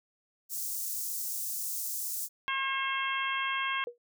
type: high-pass noise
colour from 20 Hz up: white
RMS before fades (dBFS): -35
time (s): 0.49-2.29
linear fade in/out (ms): 50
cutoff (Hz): 6000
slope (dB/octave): 24
type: harmonic tone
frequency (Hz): 538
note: C5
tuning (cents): +48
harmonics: 2 / 3 / 4 / 5 / 6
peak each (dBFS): -33 / -35 / -36 / -37 / -38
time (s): 2.48-3.84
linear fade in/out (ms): 0
type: tone with exponential decay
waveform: sine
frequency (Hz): 480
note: B4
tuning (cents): -49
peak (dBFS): -32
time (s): 3.87-3.98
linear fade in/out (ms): 2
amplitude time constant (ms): 22
effects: none